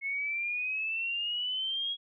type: exponential sweep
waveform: sine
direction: up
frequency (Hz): 2179 to 3322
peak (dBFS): -30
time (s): 0.01-1.97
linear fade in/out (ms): 50
effects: none